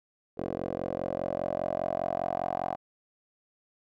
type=tone with band-pass filter sweep; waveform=10% pulse; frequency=44.98 Hz; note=F#1; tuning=48 cents flat; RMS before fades=-32 dBFS; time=0.37-2.76 s; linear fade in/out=20 ms; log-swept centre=450 to 770 Hz; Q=5.2; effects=none

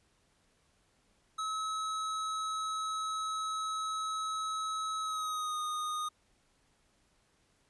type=tone with pitch glide; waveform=square; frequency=1288 to 1234.1 Hz; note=E6 to D#6; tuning=-41 to -15 cents; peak=-34 dBFS; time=1.38-6.09 s; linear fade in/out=10 ms; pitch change=-74 cents; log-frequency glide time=5.01-5.59 s; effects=pink hiss -71 dBFS RMS until 7.69 s + resampled to 24000 Hz

